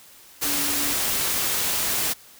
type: tone in noise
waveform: sine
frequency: 287.2 Hz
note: D4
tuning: 39 cents flat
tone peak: -33 dBFS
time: 0.44-0.94 s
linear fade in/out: 20 ms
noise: white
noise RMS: -24 dBFS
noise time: 0.41-2.14 s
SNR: -12 dB
effects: white hiss -49 dBFS RMS until 2.39 s